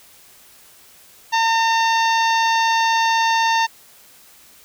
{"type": "harmonic tone with a mistuned harmonic", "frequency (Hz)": 908, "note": "A#5", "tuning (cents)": -46, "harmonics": [1, 2, 3, 4, 5, 6, 7], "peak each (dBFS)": [-16, -22, -26, -28, -30, -32, -33], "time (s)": [1.32, 3.67], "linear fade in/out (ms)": 20, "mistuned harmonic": 7, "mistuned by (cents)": -24, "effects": ["white hiss -48 dBFS RMS until 4.64 s"]}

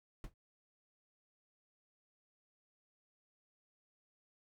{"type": "noise with exponential decay", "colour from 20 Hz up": "brown", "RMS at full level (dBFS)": -39, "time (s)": [0.24, 0.34], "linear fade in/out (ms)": 1, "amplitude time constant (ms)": 20, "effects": []}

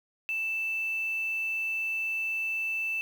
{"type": "tone with quantisation", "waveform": "sine", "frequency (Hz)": 2648, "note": "E7", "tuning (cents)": 7, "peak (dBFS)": -28, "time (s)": [0.29, 3.01], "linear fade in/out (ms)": 0, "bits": 8, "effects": []}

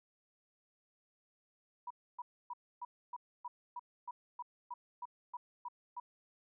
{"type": "tone bursts", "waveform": "sine", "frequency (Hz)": 973, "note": "B5", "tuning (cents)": -26, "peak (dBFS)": -40, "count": 14, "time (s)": [1.87, 6], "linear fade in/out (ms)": 5, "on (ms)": 35, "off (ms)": 280, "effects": []}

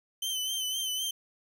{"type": "tone with vibrato", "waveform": "sawtooth", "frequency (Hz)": 3075, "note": "G7", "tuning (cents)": -34, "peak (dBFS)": -27, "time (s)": [0.22, 1.11], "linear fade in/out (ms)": 5, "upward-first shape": "sine", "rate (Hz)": 3.9, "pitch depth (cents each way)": 48, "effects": []}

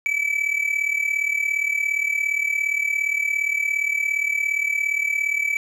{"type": "tone with amplitude modulation", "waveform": "triangle", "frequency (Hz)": 2301, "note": "D7", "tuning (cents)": -36, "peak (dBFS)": -15, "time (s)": [0.06, 5.57], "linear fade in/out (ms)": 0, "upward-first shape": "sine", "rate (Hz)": 37.3, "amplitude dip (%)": 75, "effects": []}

